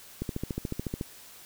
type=click train; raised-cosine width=3 ms; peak=-18 dBFS; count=12; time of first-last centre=0.22-1.011 s; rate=13.9 Hz; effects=white hiss -50 dBFS RMS until 1.45 s